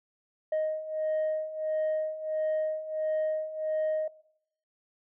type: beating tone pair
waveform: sine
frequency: 622.3 / 623.8 Hz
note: D#5 / D#5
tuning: 0 / +4 cents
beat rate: 1.5 Hz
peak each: -31 / -27 dBFS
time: 0.52-4.08 s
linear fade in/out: 5 ms
effects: noise-tail reverb RT60 0.7 s tail -20 dB re dry + tanh soft clip ceiling -24 dBFS